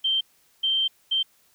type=tone bursts at uneven times; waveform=sine; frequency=3136 Hz; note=G7; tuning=in tune; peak=-20 dBFS; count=3; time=0.04-0.21 / 0.63-0.88 / 1.11-1.23 s; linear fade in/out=10 ms; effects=white hiss -62 dBFS RMS until 1.54 s